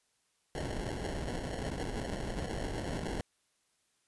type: noise with sample-and-hold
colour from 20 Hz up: pink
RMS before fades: -37 dBFS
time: 0.55-3.21 s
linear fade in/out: 2 ms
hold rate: 1225 Hz
effects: white hiss -75 dBFS RMS until 4.07 s + resampled to 24000 Hz